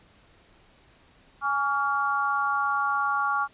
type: chord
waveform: sine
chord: Db major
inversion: second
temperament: equal with one note detuned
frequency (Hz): 830.6 / 1134 / 1396.9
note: Ab5 / Db6 / F6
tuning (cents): 0 / +39 / 0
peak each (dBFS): -29 / -26 / -27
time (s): 1.41-3.48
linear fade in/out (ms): 50
effects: pink hiss -58 dBFS RMS until 3.53 s + resampled to 8000 Hz